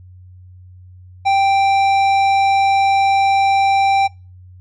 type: tone with tanh clipping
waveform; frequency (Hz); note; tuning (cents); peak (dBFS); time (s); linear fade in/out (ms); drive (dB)
sine; 785; G5; +2; -13; 1.25-4.08; 20; 12
effects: noise-tail reverb RT60 0.3 s tail -24 dB re dry + added 91 Hz sine -38 dBFS peak until 4.6 s